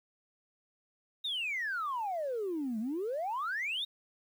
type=exponential two-way sweep; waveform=sine; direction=down then up; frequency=3812 to 210 to 3812 Hz; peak=-31 dBFS; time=1.24-3.85 s; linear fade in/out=10 ms; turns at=2.79 s; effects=tanh soft clip ceiling -28 dBFS + 10-bit